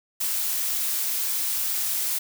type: noise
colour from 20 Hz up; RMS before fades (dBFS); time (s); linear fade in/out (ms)
blue; -26; 0.2-2.19; 10
effects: none